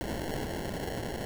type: noise with sample-and-hold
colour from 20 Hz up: violet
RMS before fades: -35 dBFS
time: 0.01-1.25 s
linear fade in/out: 0 ms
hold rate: 1225 Hz
effects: none